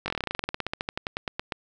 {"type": "slowing click train", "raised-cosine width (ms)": 0.3, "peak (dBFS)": -12, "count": 26, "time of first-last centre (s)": [0.06, 1.522], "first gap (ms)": 20, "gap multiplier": 1.08, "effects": []}